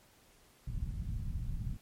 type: low-pass noise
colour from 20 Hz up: pink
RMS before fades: -37 dBFS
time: 0.67-1.77 s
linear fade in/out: 5 ms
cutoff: 160 Hz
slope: 24 dB/octave
effects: pink hiss -64 dBFS RMS until 1.81 s + MP3 64 kbps